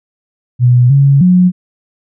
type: tone with pitch steps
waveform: sine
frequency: 123.3 / 139.1 / 181.1 Hz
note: B2 / C#3 / F#3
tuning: -2 / +6 / -37 cents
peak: -4 dBFS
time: 0.59-1.52 s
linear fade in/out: 50 ms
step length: 310 ms
effects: none